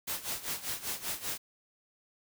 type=noise with tremolo; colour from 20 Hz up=white; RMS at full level=-34 dBFS; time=0.07-1.38 s; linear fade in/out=10 ms; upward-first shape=sine; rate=5.1 Hz; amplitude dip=80%; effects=none